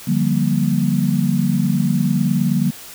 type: chord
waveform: sine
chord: G minor seventh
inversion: second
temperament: just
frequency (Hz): 147 / 176.4 / 196 / 235.2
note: D3 / F3 / G3 / Bb3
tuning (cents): +2 / +18 / 0 / +16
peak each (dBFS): -20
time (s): 0.07-2.71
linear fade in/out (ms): 10
effects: white hiss -37 dBFS RMS until 2.94 s